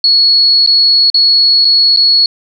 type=tone with dropouts; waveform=sine; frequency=4362 Hz; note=C#8; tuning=29 cents flat; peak=-5 dBFS; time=0.04-2.26 s; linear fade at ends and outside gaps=2 ms; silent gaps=0.663-0.673 / 1.101-1.143 / 1.647-1.651 / 1.963-1.971 s; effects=none